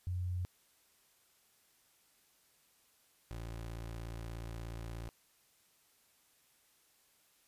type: tone pair in turn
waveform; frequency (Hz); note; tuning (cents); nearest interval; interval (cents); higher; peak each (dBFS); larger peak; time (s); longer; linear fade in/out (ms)
sine / 25% pulse; 90.1 / 56.76; F#2 / A#1; -45 / -45; minor sixth; 800; first; -34 / -38; first; 0.07-0.45 / 3.31-5.09; second; 0
effects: white hiss -70 dBFS RMS until 7.47 s + resampled to 32000 Hz